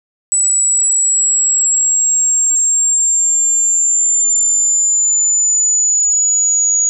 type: exponential sweep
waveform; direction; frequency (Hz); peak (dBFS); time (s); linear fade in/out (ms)
sine; down; 7900 to 6770; -10; 0.32-6.89; 0
effects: none